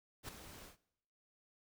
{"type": "noise with ADSR envelope", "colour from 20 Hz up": "pink", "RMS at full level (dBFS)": -44, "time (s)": [0.23, 0.77], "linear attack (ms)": 57, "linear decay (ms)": 4, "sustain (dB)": -10, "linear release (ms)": 120, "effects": ["noise-tail reverb RT60 0.8 s tail -21 dB re dry"]}